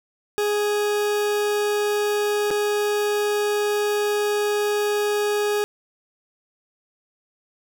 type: tone with dropouts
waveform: 40% pulse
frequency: 415.3 Hz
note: G#4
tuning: in tune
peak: -19 dBFS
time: 0.38-5.64 s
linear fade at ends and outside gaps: 0 ms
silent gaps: 2.505-2.511 s
effects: none